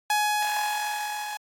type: tone with level ramp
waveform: sawtooth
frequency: 840 Hz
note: G#5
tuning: 19 cents sharp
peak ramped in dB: -17 to -28 dBFS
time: 0.1-1.37 s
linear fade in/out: 2 ms
effects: AAC 48 kbps